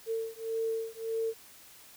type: beating tone pair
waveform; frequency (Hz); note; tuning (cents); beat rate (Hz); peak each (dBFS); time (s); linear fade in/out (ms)
sine; 449.7 / 451.4; A4 / A4; +38 / +44; 1.7; -34 / -34; 0.06-1.34; 50
effects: white hiss -54 dBFS RMS until 1.96 s